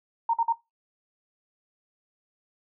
sine tone bursts, 921 Hz, A#5, 21 cents flat, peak -20 dBFS, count 3, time 0.29-0.526 s, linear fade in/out 5 ms, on 46 ms, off 49 ms, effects noise-tail reverb RT60 0.2 s tail -18 dB re dry

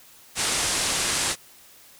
white low-pass noise, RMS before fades -25 dBFS, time 0.35-1.36 s, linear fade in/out 50 ms, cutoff 10000 Hz, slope 48 dB/octave, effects white hiss -51 dBFS RMS until 1.99 s

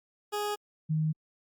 20% pulse / sine tone pair in turn, 415.3 / 156.24 Hz, G#4 / D#3, 0 / +8 cents, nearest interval octave + perfect fourth, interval 1692 cents, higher first, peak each -25 dBFS, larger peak neither, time 0.32-0.56 / 0.89-1.13 s, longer neither, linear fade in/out 20 ms, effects Opus 48 kbps

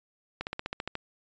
slowing click train, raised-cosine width 0.3 ms, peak -17 dBFS, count 9, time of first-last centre 0.41-0.954 s, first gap 59 ms, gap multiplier 1.04, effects resampled to 16000 Hz

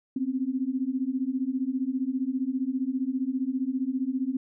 sine beating tone pair, 252.8 / 267.8 Hz, B3 / C4, +41 / +40 cents, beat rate 15 Hz, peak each -29 / -28 dBFS, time 0.16-4.37 s, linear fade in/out 5 ms, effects none

